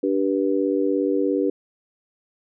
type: harmonic tone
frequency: 97 Hz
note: G2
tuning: 18 cents flat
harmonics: 3 / 4 / 5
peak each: -22 / -23 / -24 dBFS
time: 0.03-1.5 s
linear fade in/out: 5 ms
effects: none